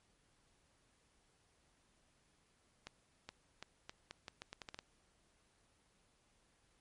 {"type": "accelerating click train", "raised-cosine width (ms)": 0.2, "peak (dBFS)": -29, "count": 12, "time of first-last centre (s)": [2.87, 4.79], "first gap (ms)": 420, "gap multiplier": 0.8, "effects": ["pink hiss -74 dBFS RMS until 6.8 s", "MP3 48 kbps"]}